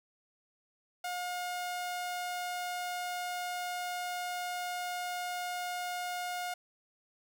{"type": "tone", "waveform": "sawtooth", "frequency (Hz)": 716, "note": "F5", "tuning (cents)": 43, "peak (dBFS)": -31, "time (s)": [1.04, 6.54], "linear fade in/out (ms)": 5, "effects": []}